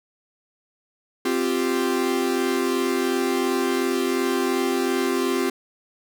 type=chord; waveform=45% pulse; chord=C suspended fourth; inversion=none; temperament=equal; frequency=261.6 / 349.2 / 392 Hz; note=C4 / F4 / G4; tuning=0 / 0 / 0 cents; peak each=-25 dBFS; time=1.25-5.5 s; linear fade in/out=5 ms; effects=none